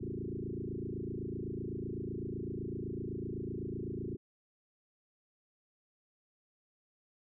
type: tone with frequency modulation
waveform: sine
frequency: 238.5 Hz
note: A#3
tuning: 40 cents sharp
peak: -36 dBFS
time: 0-4.17 s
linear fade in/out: 20 ms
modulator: 27.9 Hz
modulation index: 5.9
effects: none